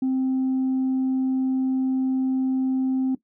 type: tone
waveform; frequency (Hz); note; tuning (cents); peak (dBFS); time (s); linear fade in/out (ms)
sine; 261.6; C4; 0; -18; 0.02-3.15; 5
effects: noise-tail reverb RT60 0.1 s tail -17 dB re dry + tanh soft clip ceiling -18 dBFS